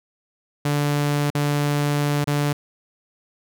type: tone with dropouts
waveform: sawtooth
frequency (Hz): 145.6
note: D3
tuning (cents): -15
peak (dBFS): -15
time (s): 0.65-2.53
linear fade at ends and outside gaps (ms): 5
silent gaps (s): 1.303-1.349 / 2.243-2.273
effects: none